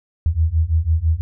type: beating tone pair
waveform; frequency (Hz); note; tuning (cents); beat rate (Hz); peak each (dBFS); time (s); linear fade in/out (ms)
sine; 77.78 / 83.78; D#2 / E2; 0 / +29; 6; -18 / -17; 0.26-1.21; 0
effects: none